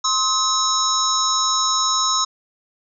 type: tone cluster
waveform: sine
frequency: 1056 / 1274 / 3838 / 5360 / 6640 Hz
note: C6 / D#6 / A#7 / E8 / G#8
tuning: +16 / +41 / +50 / +28 / -1 cents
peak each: -23 dBFS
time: 0.04-2.25 s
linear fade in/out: 10 ms
effects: none